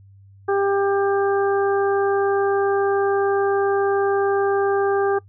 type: harmonic tone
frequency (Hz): 397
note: G4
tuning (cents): +22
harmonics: 1 / 2 / 3 / 4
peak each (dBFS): -18 / -24 / -28 / -30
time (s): 0.48-5.19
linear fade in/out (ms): 10
effects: noise-tail reverb RT60 0.1 s tail -22 dB re dry + added 98 Hz sine -45 dBFS peak until 5.28 s